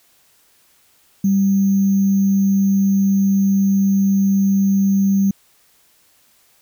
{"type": "tone with sample-and-hold", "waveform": "sine", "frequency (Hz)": 196, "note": "G3", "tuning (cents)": 0, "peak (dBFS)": -12, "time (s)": [1.24, 5.31], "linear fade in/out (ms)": 5, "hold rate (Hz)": 6300, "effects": ["white hiss -56 dBFS RMS until 6.61 s"]}